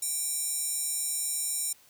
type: tone with high-pass filter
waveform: square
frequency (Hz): 784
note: G5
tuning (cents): 0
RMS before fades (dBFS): -31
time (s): 0.02-1.73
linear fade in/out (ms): 5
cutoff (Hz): 8100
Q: 3.9
effects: white hiss -59 dBFS RMS until 1.89 s